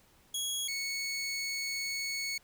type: tone pair in turn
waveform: 20% pulse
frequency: 3322 / 2211 Hz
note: G#7 / C#7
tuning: 0 / -5 cents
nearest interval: perfect fifth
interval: 705 cents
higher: first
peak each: -27 / -28 dBFS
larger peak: first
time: 0.34-0.68 / 0.68-2.38 s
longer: second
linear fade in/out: 5 ms
effects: pink hiss -64 dBFS RMS until 2.43 s